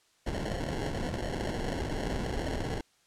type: noise with sample-and-hold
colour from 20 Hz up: pink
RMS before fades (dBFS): -33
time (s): 0.26-2.81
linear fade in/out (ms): 5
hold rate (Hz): 1225
effects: white hiss -67 dBFS RMS until 3.06 s + low-pass 8000 Hz 12 dB/octave